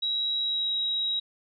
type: tone with pitch glide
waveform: sine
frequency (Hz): 3861 to 3834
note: B7 to A#7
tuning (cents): -40 to +48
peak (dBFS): -25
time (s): 0.02-1.2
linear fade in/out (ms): 10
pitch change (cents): -12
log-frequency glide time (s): 0.41-0.7
effects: none